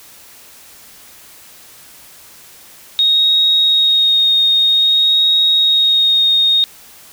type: tone with vibrato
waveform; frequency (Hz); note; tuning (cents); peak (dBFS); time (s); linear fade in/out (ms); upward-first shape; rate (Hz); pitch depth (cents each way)
sine; 3737; A#7; +4; -9; 2.99-6.64; 0; sine; 0.52; 14
effects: white hiss -41 dBFS RMS until 7.12 s